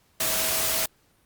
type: tone in noise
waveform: sine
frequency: 645 Hz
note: E5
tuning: 38 cents flat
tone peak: -36 dBFS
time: 0.2-0.86 s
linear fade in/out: 5 ms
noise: white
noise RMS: -25 dBFS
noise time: 0.2-0.86 s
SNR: -14 dB
effects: pink hiss -64 dBFS RMS until 1.25 s + Opus 48 kbps